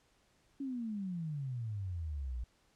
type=exponential sweep; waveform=sine; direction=down; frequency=282.2 to 57 Hz; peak=-36 dBFS; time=0.6-2.44 s; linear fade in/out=5 ms; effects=pink hiss -71 dBFS RMS until 2.75 s + low-pass 9000 Hz 12 dB/octave